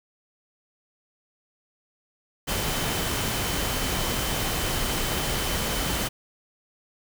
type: tone in noise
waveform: sine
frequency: 3060 Hz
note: G7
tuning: 42 cents flat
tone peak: -37 dBFS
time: 2.47-6.09 s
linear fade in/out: 20 ms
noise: pink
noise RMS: -27 dBFS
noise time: 2.47-6.09 s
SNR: -13 dB
effects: none